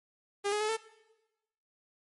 sawtooth tone with pitch steps, 404.3 / 419 / 428.4 / 445.7 Hz, G#4 / G#4 / A4 / A4, -46 / +15 / -46 / +22 cents, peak -25 dBFS, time 0.44-0.772 s, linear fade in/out 20 ms, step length 83 ms, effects noise-tail reverb RT60 1.0 s tail -19 dB re dry + MP3 48 kbps

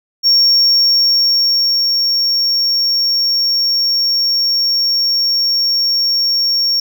triangle tone with ADSR envelope, 5520 Hz, F8, 21 cents flat, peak -5 dBFS, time 0.23-6.8 s, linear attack 40 ms, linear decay 1600 ms, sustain -5 dB, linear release 3 ms, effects tanh soft clip ceiling -2 dBFS

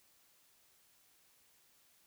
silence, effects white hiss -69 dBFS RMS until 2.06 s

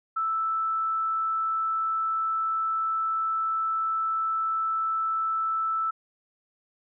sine tone, 1318.5 Hz, E6, in tune, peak -24 dBFS, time 0.16-5.91 s, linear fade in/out 10 ms, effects none

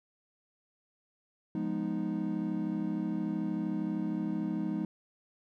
triangle chord, F half-diminished seventh, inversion none, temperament equal, 174.61 / 207.7 / 246.9 / 311.1 Hz, F3 / Ab3 / Cb4 / Eb4, 0 / 0 / 0 / 0 cents, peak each -35 / -33 / -37 / -33 dBFS, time 1.55-4.85 s, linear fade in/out 2 ms, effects none

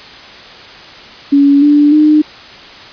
sine tone with pitch steps, 282 / 292.8 / 304 Hz, C#4 / D4 / D#4, +30 / -5 / -40 cents, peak -4 dBFS, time 1.32-2.22 s, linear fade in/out 10 ms, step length 300 ms, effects white hiss -33 dBFS RMS until 2.92 s + resampled to 11025 Hz

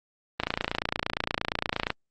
click train, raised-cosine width 0.3 ms, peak -9 dBFS, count 44, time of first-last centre 0.4-1.903 s, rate 28.6 Hz, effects Opus 24 kbps

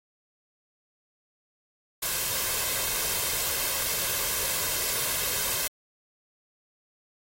white noise with comb filter, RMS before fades -28 dBFS, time 2.02-5.68 s, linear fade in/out 10 ms, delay 1.9 ms, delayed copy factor +0.5, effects AAC 48 kbps

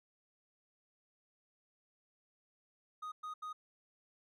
triangle tone bursts at uneven times, 1244.5 Hz, D#6, in tune, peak -39 dBFS, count 3, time 3.02-3.12 / 3.23-3.34 / 3.42-3.53 s, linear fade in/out 10 ms, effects none

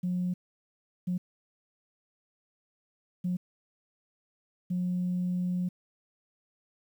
sine tone bursts at uneven times, 180 Hz, F#3, 47 cents flat, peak -26 dBFS, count 4, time 0.03-0.34 / 1.07-1.18 / 3.24-3.37 / 4.7-5.69 s, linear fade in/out 10 ms, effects tanh soft clip ceiling -23 dBFS + 10-bit

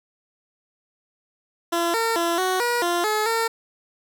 15% pulse tone with pitch steps, 340.1 / 455.4 / 339.4 / 371.7 / 480.4 / 347.4 / 427.7 / 454.8 Hz, F4 / A#4 / F4 / F#4 / B4 / F4 / A4 / A#4, -46 / -40 / -49 / +8 / -48 / -9 / -49 / -43 cents, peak -14 dBFS, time 1.72-3.48 s, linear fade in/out 10 ms, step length 220 ms, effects none

